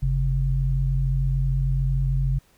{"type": "tone pair together", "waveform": "sine", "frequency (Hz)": [47.93, 134.7], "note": ["G1", "C#3"], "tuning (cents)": [-38, -49], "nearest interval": "octave + tritone", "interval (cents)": 1789, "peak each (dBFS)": -22, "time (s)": [0.02, 2.39], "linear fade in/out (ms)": 10, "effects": ["pink hiss -60 dBFS RMS until 2.57 s"]}